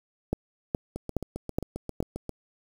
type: two click trains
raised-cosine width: 2 ms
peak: -12 / -20 dBFS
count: 5 / 11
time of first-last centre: 0.33-2.004 / 0.96-2.293 s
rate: 2.39 / 7.5 Hz
effects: 7-bit